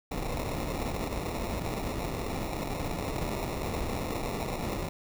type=noise with sample-and-hold; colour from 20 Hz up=pink; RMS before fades=-33 dBFS; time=0.11-4.89 s; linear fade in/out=5 ms; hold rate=1575 Hz; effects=none